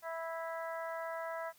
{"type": "harmonic tone", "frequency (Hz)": 328.7, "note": "E4", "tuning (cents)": -5, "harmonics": [2, 3, 4, 5, 6], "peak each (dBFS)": [-40, -44, -46, -48, -50], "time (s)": [0.02, 1.53], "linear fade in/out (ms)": 50, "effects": ["white hiss -65 dBFS RMS until 1.58 s"]}